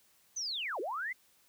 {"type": "linear two-way sweep", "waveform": "sine", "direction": "down then up", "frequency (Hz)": [6272, 329.6, 2118], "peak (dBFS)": -34, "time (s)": [0.36, 1.13], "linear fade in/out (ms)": 10, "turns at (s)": 0.8, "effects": ["white hiss -67 dBFS RMS until 1.48 s"]}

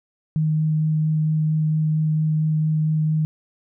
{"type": "tone with vibrato", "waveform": "sine", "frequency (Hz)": 155.56, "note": "D#3", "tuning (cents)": 0, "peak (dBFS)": -17, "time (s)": [0.36, 3.25], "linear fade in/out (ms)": 0, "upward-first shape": "sine", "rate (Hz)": 4.4, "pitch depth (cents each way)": 8, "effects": []}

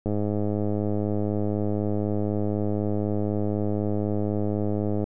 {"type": "click train", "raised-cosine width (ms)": 2, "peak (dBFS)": -14, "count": 519, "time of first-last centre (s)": [0.06, 5.041], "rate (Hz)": 104, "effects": []}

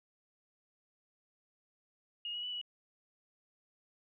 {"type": "tone with pitch steps", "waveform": "sine", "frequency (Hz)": [2861, 2911, 2969, 2930], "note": ["F7", "F#7", "F#7", "F#7"], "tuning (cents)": [41, -29, 5, -18], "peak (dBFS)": -37, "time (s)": [2.25, 2.614], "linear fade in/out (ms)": 2, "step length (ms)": 91, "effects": []}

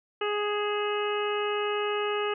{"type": "harmonic tone with a mistuned harmonic", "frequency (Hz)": 415.3, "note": "G#4", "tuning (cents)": 0, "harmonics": [1, 2, 3, 4, 5, 6, 7], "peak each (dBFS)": [-28, -36, -33, -39, -41, -38, -37], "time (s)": [0.21, 2.34], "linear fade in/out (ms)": 5, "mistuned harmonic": 6, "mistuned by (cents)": 50, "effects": []}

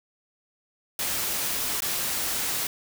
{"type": "noise with dropouts", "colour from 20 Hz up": "white", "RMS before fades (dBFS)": -28, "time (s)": [0.99, 2.67], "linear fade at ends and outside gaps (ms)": 2, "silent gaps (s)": [1.805, 1.821], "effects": []}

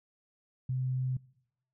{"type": "tone", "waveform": "sine", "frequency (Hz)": 128.9, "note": "C3", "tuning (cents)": -26, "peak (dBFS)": -29, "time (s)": [0.69, 1.17], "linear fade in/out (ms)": 5, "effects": ["noise-tail reverb RT60 0.8 s tail -23 dB re dry"]}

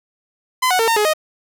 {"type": "tone with pitch steps", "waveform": "sawtooth", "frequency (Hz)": [1020, 737, 453, 913, 420.8, 622], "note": ["C6", "F#5", "A#4", "A#5", "G#4", "D#5"], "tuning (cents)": [-44, -7, -50, -36, 23, -1], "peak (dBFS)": -10, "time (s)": [0.62, 1.136], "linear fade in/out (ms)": 10, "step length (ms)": 86, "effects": []}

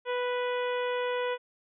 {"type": "harmonic tone with a mistuned harmonic", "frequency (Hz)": 493.6, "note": "B4", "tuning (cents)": -1, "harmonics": [1, 2, 3, 4, 5, 6, 7], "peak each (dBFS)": [-29, -35, -39, -41, -43, -45, -46], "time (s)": [0.05, 1.38], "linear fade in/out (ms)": 50, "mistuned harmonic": 7, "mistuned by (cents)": -27, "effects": []}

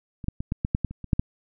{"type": "clicks", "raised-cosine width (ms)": 5, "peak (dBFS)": [-23, -12, -17, -13, -12, -9, -12, -24, -23, -7, -9], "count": 11, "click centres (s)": [0.242, 0.284, 0.405, 0.521, 0.649, 0.749, 0.847, 0.91, 1.043, 1.132, 1.195], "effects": []}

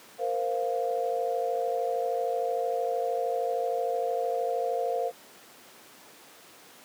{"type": "chord", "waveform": "sine", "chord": "Bb suspended second", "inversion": "none", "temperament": "equal with one note detuned", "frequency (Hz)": [466.2, 519.3, 698.5], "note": ["Bb4", "C5", "F5"], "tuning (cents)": [0, -13, 0], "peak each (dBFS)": [-30, -30, -30], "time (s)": [0.18, 5.12], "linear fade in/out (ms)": 50, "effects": ["pink hiss -51 dBFS RMS until 6.84 s", "high-pass 300 Hz 12 dB/octave"]}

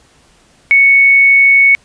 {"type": "tone", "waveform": "sine", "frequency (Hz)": 2217, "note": "C#7", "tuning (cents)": 0, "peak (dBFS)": -4, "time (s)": [0.71, 1.75], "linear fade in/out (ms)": 0, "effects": ["pink hiss -49 dBFS RMS until 1.84 s", "resampled to 22050 Hz"]}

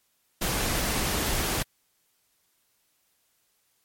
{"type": "noise", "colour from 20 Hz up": "pink", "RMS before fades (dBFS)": -27, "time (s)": [0.41, 1.63], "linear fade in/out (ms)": 10, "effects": ["white hiss -70 dBFS RMS until 3.84 s", "MP3 64 kbps"]}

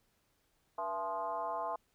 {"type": "tone with frequency modulation", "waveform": "sine", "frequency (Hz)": 859, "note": "A5", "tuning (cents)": -42, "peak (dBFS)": -34, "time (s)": [0.78, 1.76], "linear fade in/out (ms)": 5, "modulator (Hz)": 188, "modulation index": 1.5, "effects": ["pink hiss -75 dBFS RMS until 1.94 s"]}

